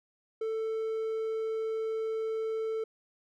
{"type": "tone", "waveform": "triangle", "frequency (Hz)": 443.2, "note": "A4", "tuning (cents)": 13, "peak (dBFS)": -28, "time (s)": [0.41, 2.84], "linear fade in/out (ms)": 5, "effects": []}